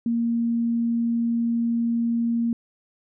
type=tone; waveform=sine; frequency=233.1 Hz; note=A#3; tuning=in tune; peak=-20 dBFS; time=0.06-2.53 s; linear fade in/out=2 ms; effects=none